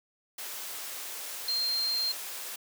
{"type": "tone in noise", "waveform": "sine", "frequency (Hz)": 4186, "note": "C8", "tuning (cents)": 0, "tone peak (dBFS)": -27, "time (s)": [1.48, 2.12], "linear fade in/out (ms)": 5, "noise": "white", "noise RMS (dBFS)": -39, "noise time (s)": [0.38, 2.56], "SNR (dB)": 9, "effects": ["high-pass 400 Hz 12 dB/octave"]}